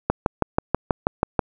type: click train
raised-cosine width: 1 ms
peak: -3 dBFS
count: 9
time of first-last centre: 0.1-1.392 s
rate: 6.19 Hz
effects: none